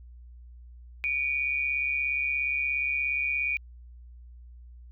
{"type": "tone pair together", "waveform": "sine", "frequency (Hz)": [2300, 2437], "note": ["D7", "D#7"], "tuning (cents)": [-37, -37], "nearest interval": "minor second", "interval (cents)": 100, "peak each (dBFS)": [-30, -27], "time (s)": [1.04, 3.57], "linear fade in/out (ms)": 0, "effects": ["added 60 Hz sine -45 dBFS peak until 4.91 s"]}